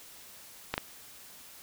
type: clicks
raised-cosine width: 0.3 ms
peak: -13 dBFS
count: 2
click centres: 0.74 / 0.779 s
effects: white hiss -51 dBFS RMS until 1.62 s